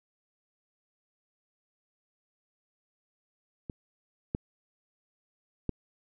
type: clicks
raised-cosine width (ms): 3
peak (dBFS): -24 / -16 / -16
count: 3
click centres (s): 3.698 / 4.349 / 5.693
effects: none